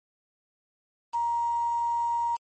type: tone with quantisation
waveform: sine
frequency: 940 Hz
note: A#5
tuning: 14 cents sharp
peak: -24 dBFS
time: 1.13-2.37 s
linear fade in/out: 20 ms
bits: 7
effects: MP3 32 kbps